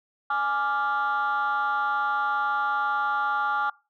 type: chord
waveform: sine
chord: D diminished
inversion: second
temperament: equal with one note detuned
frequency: 834.9 / 1174.7 / 1396.9 Hz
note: Ab5 / D6 / F6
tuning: +9 / 0 / 0 cents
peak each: -26 dBFS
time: 0.3-3.7 s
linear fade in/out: 5 ms
effects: noise-tail reverb RT60 0.3 s tail -23 dB re dry + tanh soft clip ceiling -18 dBFS